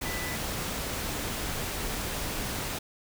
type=tone in noise; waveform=sine; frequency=1987 Hz; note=B6; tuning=10 cents sharp; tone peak=-37 dBFS; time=0.05-0.36 s; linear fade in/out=10 ms; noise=pink; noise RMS=-33 dBFS; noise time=0.01-2.79 s; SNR=-7 dB; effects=none